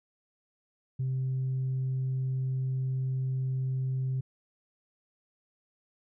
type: tone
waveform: sine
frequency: 130.81 Hz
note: C3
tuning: in tune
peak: -26 dBFS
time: 0.99-4.21 s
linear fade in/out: 10 ms
effects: tanh soft clip ceiling -25 dBFS

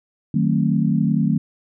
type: chord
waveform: sine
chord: D# diminished seventh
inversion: none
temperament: just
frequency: 155.56 / 186.68 / 224 / 268.8 Hz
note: D#3 / F#3 / A3 / C4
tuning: 0 / +16 / +31 / +47 cents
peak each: -20 / -21 / -20 / -25 dBFS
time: 0.34-1.38 s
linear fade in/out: 5 ms
effects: none

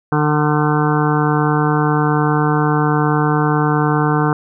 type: harmonic tone with a mistuned harmonic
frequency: 150.2 Hz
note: D3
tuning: 39 cents sharp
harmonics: 1 / 2 / 3 / 5 / 6 / 7 / 8 / 9 / 10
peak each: -16 / -19 / -21 / -23 / -24 / -24 / -25 / -26 / -26 dBFS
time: 0.12-4.33 s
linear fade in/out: 2 ms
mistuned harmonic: 10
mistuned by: +18 cents
effects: none

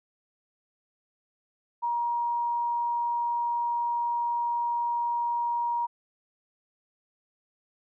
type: tone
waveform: sine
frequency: 948 Hz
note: A#5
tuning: 29 cents sharp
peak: -25 dBFS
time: 1.82-5.87 s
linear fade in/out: 20 ms
effects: none

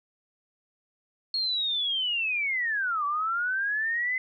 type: linear two-way sweep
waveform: sine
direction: down then up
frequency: 4313 to 1138 to 2052 Hz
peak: -25 dBFS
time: 1.34-4.18 s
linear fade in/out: 2 ms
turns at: 3.05 s
effects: none

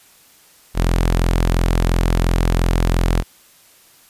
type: tone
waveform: sawtooth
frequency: 42.89 Hz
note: F1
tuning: 31 cents flat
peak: -10 dBFS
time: 0.74-3.24 s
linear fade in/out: 50 ms
effects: white hiss -50 dBFS RMS until 4.09 s + resampled to 32000 Hz

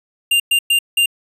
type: tone bursts at uneven times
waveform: square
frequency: 2794 Hz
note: F7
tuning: in tune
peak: -12 dBFS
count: 4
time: 0.31-0.4 / 0.51-0.59 / 0.7-0.79 / 0.97-1.06 s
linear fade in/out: 5 ms
effects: resampled to 32000 Hz

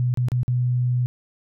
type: tone with dropouts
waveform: sine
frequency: 123.9 Hz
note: B2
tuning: 6 cents sharp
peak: -18 dBFS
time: 0-1.06 s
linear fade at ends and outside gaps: 0 ms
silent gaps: 0.14-0.173 / 0.285-0.318 / 0.432-0.48 s
effects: none

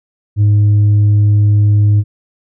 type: tone with tanh clipping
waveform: sine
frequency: 103.83 Hz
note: G#2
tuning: in tune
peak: -7 dBFS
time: 0.36-2.04 s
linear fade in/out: 50 ms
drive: 2 dB
effects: none

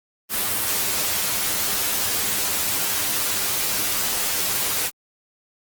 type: noise with comb filter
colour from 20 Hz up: white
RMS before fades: -23 dBFS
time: 0.29-4.91 s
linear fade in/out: 50 ms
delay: 10 ms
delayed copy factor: +0.65
effects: Opus 32 kbps

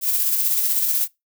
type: noise with tremolo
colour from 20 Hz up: violet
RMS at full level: -19 dBFS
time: 0.01-1.08 s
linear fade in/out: 50 ms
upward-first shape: square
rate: 16 Hz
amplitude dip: 30%
effects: noise-tail reverb RT60 0.2 s tail -23 dB re dry

